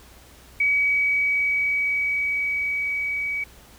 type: tone with level ramp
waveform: sine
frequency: 2271 Hz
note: C#7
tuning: 41 cents sharp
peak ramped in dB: -17 to -24 dBFS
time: 0.6-3.44 s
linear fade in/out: 5 ms
effects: added 60 Hz sine -51 dBFS peak until 3.78 s + pink hiss -50 dBFS RMS until 3.78 s